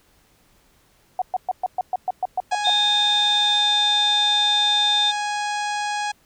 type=tone bursts; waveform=sine; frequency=740 Hz; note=F#5; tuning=in tune; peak=-18 dBFS; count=11; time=1.19-2.698 s; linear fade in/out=2 ms; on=28 ms; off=120 ms
type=harmonic tone; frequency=830.6 Hz; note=G#5; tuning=in tune; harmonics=1 / 2 / 3 / 4 / 5 / 6 / 7 / 8 / 9 / 10; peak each=-24 / -30 / -34 / -36 / -38 / -40 / -41 / -42 / -43 / -44 dBFS; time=2.51-6.12 s; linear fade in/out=10 ms
type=tone with pitch glide; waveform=sine; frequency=3629 to 3600 Hz; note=A#7 to A7; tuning=-47 to +39 cents; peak=-17 dBFS; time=2.64-5.12 s; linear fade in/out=20 ms; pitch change=-14 cents; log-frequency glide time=2.75-3.64 s
effects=pink hiss -59 dBFS RMS until 6.25 s